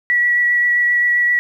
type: tone with vibrato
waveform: sine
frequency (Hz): 1938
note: B6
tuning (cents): -33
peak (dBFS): -12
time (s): 0.1-1.39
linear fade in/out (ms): 0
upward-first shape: triangle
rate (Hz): 7.6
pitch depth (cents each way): 13
effects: 8-bit